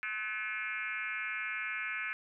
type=tone with frequency modulation; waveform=sine; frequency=1943 Hz; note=B6; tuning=29 cents flat; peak=-34 dBFS; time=0.03-2.13 s; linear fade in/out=0 ms; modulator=219 Hz; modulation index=2.6; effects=none